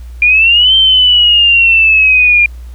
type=exponential two-way sweep; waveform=sine; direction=up then down; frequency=2396 to 3136 to 2396 Hz; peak=-4 dBFS; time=0.22-2.46 s; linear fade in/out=2 ms; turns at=0.75 s; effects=added 60 Hz sine -25 dBFS peak until 2.74 s + pink hiss -47 dBFS RMS until 2.74 s